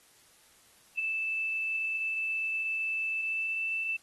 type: tone with pitch glide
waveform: sine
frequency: 2637 to 2654 Hz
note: E7 to E7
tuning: 0 to +11 cents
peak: -29 dBFS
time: 0.97-3.97 s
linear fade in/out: 10 ms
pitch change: +11 cents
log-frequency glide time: 3.2-3.63 s
effects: white hiss -61 dBFS RMS until 4.02 s + AAC 32 kbps